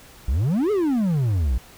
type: exponential two-way sweep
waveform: triangle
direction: up then down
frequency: 55.5 to 440 to 55.5 Hz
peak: -16 dBFS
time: 0.28-1.58 s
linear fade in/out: 5 ms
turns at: 0.71 s
effects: pink hiss -47 dBFS RMS until 1.77 s